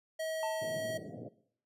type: tone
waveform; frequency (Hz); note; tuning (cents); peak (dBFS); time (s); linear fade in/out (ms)
square; 639; D#5; +46; -35; 0.19-0.98; 10
type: tone with exponential decay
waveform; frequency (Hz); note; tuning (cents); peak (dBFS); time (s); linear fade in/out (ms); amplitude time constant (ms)
triangle; 891; A5; +22; -31; 0.43-0.99; 1; 120
type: band-pass noise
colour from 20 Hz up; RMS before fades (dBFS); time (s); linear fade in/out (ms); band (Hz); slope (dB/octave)
pink; -45; 0.61-1.29; 10; 100 to 700; 96
effects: noise-tail reverb RT60 0.6 s tail -17 dB re dry + resampled to 32000 Hz